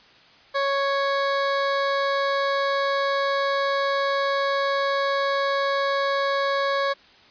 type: tone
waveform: 20% pulse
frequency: 554.4 Hz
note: C#5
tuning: in tune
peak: -16 dBFS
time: 0.54-6.94 s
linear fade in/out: 20 ms
effects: white hiss -52 dBFS RMS until 7.3 s + resampled to 11025 Hz